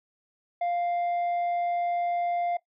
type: tone with tanh clipping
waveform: sine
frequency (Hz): 698.5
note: F5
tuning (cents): 0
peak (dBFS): -26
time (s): 0.61-2.57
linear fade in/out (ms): 5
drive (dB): 4
effects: noise-tail reverb RT60 0.1 s tail -17 dB re dry